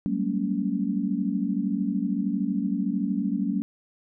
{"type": "tone cluster", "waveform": "sine", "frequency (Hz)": [188, 201.1, 229.6, 279.9], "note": ["F#3", "G3", "A#3", "C#4"], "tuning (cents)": [28, 44, -26, 17], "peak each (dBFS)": -29, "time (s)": [0.06, 3.62], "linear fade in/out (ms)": 0, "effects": []}